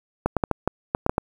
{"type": "clicks", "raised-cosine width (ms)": 1, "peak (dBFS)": -6, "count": 9, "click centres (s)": [0.26, 0.367, 0.438, 0.513, 0.676, 0.949, 1.064, 1.095, 1.181], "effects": ["7-bit"]}